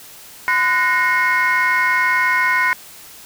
sine tone cluster, 1016 / 1472 / 1854 / 2163 Hz, B5 / F#6 / A#6 / C#7, +49 / -9 / -10 / -43 cents, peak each -18 dBFS, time 0.48-2.73 s, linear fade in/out 0 ms, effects tanh soft clip ceiling -8 dBFS + white hiss -40 dBFS RMS until 3.25 s

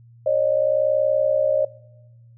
sine tone pair together, 547.2 / 608 Hz, C#5 / D#5, -23 / -40 cents, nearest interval major second, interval 183 cents, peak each -19 dBFS, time 0.26-1.65 s, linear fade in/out 5 ms, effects noise-tail reverb RT60 1.0 s tail -21 dB re dry + added 117 Hz sine -46 dBFS peak until 2.37 s

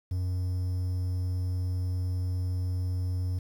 triangle tone with quantisation, 91.3 Hz, F#2, 23 cents flat, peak -25 dBFS, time 0.11-3.39 s, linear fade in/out 5 ms, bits 9, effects none

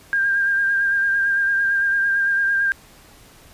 sine tone with vibrato, 1600 Hz, G6, 35 cents sharp, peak -16 dBFS, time 0.13-2.72 s, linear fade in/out 0 ms, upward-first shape sine, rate 8.9 Hz, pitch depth 25 cents each way, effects pink hiss -48 dBFS RMS until 3.53 s + resampled to 32000 Hz

